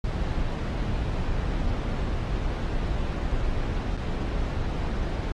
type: noise with dropouts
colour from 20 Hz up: brown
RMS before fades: -27 dBFS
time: 0.04-5.32 s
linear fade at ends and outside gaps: 2 ms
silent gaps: 3.969-3.974 s
effects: low-pass 5000 Hz 12 dB/octave + AAC 32 kbps